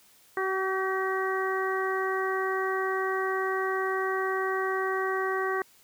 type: harmonic tone with a mistuned harmonic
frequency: 380 Hz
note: F#4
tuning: 46 cents sharp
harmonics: 1 / 2 / 3 / 4 / 5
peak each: -29 / -35 / -32 / -35 / -34 dBFS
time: 0.37-5.62 s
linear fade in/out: 2 ms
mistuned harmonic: 4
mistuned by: +25 cents
effects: white hiss -59 dBFS RMS until 5.83 s